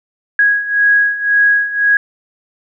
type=beating tone pair; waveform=sine; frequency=1654 / 1655.9 Hz; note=G#6 / G#6; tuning=-8 / -6 cents; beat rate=1.9 Hz; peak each=-15 / -11 dBFS; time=0.39-1.97 s; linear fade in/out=2 ms; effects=none